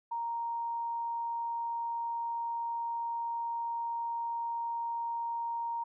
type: tone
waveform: sine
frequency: 932.3 Hz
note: A#5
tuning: in tune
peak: -32 dBFS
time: 0.11-5.84 s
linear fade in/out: 10 ms
effects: none